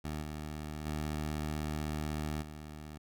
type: tone with level steps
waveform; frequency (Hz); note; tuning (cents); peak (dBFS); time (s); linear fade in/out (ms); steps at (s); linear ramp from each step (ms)
15% pulse; 76.1; D#2; -38; -30 / -33 / -28 / -38; 0.04-2.98; 10; 0.21 / 0.85 / 2.41; 20
effects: none